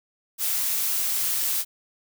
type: noise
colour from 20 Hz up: blue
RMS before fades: -25 dBFS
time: 0.38-1.65 s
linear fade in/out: 50 ms
effects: none